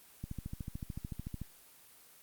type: click train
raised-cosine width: 5 ms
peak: -27 dBFS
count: 17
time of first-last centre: 0.24-1.416 s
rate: 13.6 Hz
effects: white hiss -59 dBFS RMS until 2.22 s + Opus 24 kbps